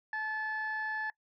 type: tone pair together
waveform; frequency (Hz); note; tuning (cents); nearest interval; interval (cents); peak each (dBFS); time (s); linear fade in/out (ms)
sine; 867 / 1734; A5 / A6; -26 / -26; octave; 1200; -37 / -32; 0.13-1.1; 2
effects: noise-tail reverb RT60 0.1 s tail -23 dB re dry + tanh soft clip ceiling -28 dBFS